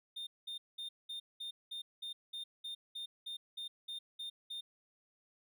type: tone bursts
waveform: triangle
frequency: 3634 Hz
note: A#7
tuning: 45 cents flat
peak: -39 dBFS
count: 15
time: 0.16-4.61 s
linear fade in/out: 10 ms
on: 110 ms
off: 200 ms
effects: none